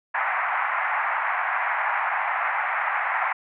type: band-pass noise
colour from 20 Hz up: pink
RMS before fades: -25 dBFS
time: 0.14-3.33 s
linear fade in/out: 10 ms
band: 740 to 2200 Hz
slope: 48 dB/octave
effects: none